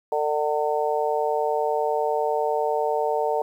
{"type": "harmonic tone", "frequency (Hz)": 150, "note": "D3", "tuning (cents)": 37, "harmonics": [3, 4, 5, 6], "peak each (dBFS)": [-25, -26, -27, -28], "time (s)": [0.12, 3.42], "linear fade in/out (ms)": 2, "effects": ["9-bit"]}